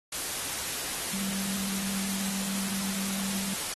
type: tone in noise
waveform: sine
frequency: 194.8 Hz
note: G3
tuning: 11 cents flat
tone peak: -32 dBFS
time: 1.13-3.54 s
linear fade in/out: 5 ms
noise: white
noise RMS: -33 dBFS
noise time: 0.12-3.74 s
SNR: -2 dB
effects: AAC 32 kbps